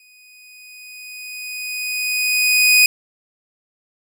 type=tone with exponential growth; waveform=sawtooth; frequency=2489 Hz; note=D#7; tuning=in tune; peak=-5 dBFS; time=0-2.86 s; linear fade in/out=2 ms; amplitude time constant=620 ms; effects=none